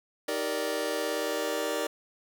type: chord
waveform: sawtooth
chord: Eb major seventh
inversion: none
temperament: just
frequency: 311.1 / 388.9 / 466.7 / 583.4 Hz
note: Eb4 / G4 / Bb4 / D5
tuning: 0 / -14 / +2 / -12 cents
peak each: -32 / -32 / -29 / -28 dBFS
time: 0.28-1.87 s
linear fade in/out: 5 ms
effects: 10-bit